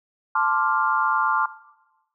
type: chord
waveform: sine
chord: D minor seventh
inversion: second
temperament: equal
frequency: 880 / 1046.5 / 1174.7 / 1396.9 Hz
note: A5 / C6 / D6 / F6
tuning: 0 / 0 / 0 / 0 cents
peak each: -24 dBFS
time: 0.35-1.46 s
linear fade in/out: 5 ms
effects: noise-tail reverb RT60 1.0 s tail -17 dB re dry